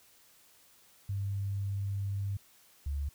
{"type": "tone pair in turn", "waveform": "sine", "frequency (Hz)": [99.2, 71.14], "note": ["G2", "C#2"], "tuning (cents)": [21, 45], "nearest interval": "tritone", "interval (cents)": 576, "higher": "first", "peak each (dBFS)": [-31, -31], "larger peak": "neither", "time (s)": [[1.09, 2.37], [2.86, 3.09]], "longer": "first", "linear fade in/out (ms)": 5, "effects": ["white hiss -62 dBFS RMS until 3.14 s"]}